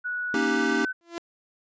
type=tone with pitch glide; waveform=sine; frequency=1469 to 1515.5 Hz; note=F#6 to F#6; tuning=-13 to +41 cents; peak=-27 dBFS; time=0.04-0.93 s; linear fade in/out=20 ms; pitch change=+54 cents; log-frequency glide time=0.31-0.73 s
type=chord; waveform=square; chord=Eb dominant seventh; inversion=second; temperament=equal; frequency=233.1 / 277.2 / 311.1 / 392 Hz; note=Bb3 / Db4 / Eb4 / G4; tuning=0 / 0 / 0 / 0 cents; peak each=-30 / -29 / -29 / -29 dBFS; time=0.34-0.85 s; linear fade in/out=2 ms
type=tone with exponential growth; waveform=sawtooth; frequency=340 Hz; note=F4; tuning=46 cents flat; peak=-24 dBFS; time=1.01-1.18 s; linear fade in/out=0 ms; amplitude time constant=36 ms
effects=resampled to 16000 Hz